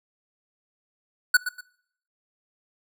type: tone with echo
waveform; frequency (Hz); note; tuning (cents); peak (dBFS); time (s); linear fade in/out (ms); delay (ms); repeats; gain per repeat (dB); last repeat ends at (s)
square; 1480; F#6; 0; -14; 1.34-1.37; 5; 120; 2; -11; 1.61
effects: noise-tail reverb RT60 0.7 s tail -23 dB re dry